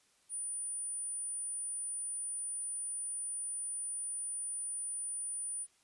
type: tone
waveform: sine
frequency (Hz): 9420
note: D9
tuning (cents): +4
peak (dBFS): -36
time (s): 0.29-5.67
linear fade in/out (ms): 50
effects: white hiss -70 dBFS RMS until 5.83 s + resampled to 24000 Hz